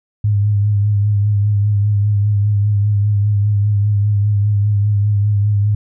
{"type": "tone with vibrato", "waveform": "sine", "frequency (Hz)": 103, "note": "G#2", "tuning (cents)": -14, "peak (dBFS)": -11, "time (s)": [0.24, 5.75], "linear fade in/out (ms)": 5, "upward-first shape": "triangle", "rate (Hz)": 5, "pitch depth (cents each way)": 45, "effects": []}